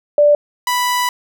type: tone pair in turn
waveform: sine / sawtooth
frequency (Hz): 587.3 / 987.7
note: D5 / B5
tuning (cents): 0 / 0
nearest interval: major sixth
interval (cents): 900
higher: second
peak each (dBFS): -7 / -11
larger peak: first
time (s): 0.18-0.35 / 0.67-1.09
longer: second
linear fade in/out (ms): 2
effects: none